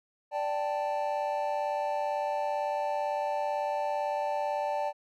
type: chord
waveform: triangle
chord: D suspended fourth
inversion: none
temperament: just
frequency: 587.3 / 783.1 / 881 Hz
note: D5 / G5 / A5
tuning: 0 / -2 / +2 cents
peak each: -30 / -32 / -31 dBFS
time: 0.31-4.93 s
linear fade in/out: 50 ms
effects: none